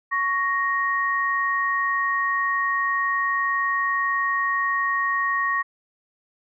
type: tone pair together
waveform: sine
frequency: 1112 / 1870.2 Hz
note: C#6 / A#6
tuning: +5 / +5 cents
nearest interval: major sixth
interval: 900 cents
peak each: -23 dBFS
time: 0.11-5.63 s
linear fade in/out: 20 ms
effects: none